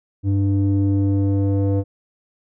square tone with low-pass filter sweep, 98.9 Hz, G2, 16 cents sharp, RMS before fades -18 dBFS, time 0.23-1.84 s, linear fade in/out 50 ms, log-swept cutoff 240 to 470 Hz, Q 2.4, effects none

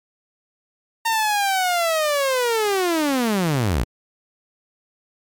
sawtooth linear sweep, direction down, 919 to 49.33 Hz, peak -14 dBFS, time 1.05-3.84 s, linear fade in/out 10 ms, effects MP3 96 kbps

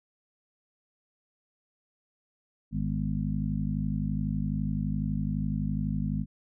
harmonic tone with a mistuned harmonic, 51.91 Hz, G#1, in tune, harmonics 1 / 2 / 3 / 4 / 5, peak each -34 / -37 / -31 / -32 / -36 dBFS, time 2.71-6.26 s, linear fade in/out 50 ms, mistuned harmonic 5, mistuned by -64 cents, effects none

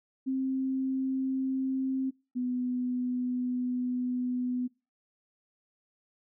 sine tone pair in turn, 264.1 / 249.3 Hz, C4 / B3, +16 / +16 cents, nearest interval minor second, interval 100 cents, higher first, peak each -27 / -28 dBFS, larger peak first, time 0.26-2.11 / 2.35-4.68 s, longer second, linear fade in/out 20 ms, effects noise-tail reverb RT60 0.3 s tail -23 dB re dry

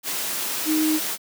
sine tone in noise, 311.1 Hz, D#4, in tune, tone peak -18 dBFS, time 0.65-1 s, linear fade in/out 50 ms, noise white, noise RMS -27 dBFS, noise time 0.03-1.18 s, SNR +6 dB, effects high-pass 200 Hz 12 dB/octave

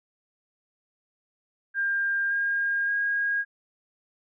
sine tone with pitch steps, 1600 / 1616.7 / 1633.6 Hz, G6 / G#6 / G#6, +35 / -47 / -29 cents, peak -23 dBFS, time 1.74-3.45 s, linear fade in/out 50 ms, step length 570 ms, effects none

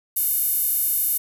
sawtooth tone with high-pass filter, 729 Hz, F#5, 26 cents flat, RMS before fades -22 dBFS, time 0.16-1.18 s, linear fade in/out 10 ms, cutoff 12000 Hz, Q 2.9, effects none

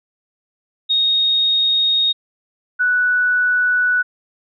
sine tone pair in turn, 3729 / 1479.9 Hz, A#7 / F#6, 0 / 0 cents, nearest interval octave + major third, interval 1600 cents, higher first, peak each -13 / -13 dBFS, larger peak neither, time 0.89-2.13 / 2.79-4.03 s, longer neither, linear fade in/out 20 ms, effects none

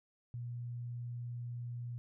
sine tone, 120.4 Hz, B2, 44 cents flat, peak -39 dBFS, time 0.34-1.98 s, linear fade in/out 0 ms, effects none

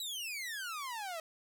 sawtooth exponential sweep, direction down, 3986 to 630 Hz, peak -35 dBFS, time 0-1.2 s, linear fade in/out 2 ms, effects none

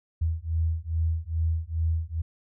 sine beating tone pair, 80.3 / 82.7 Hz, E2 / E2, -45 / +6 cents, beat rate 2.4 Hz, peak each -27 dBFS, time 0.21-2.22 s, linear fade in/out 10 ms, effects none

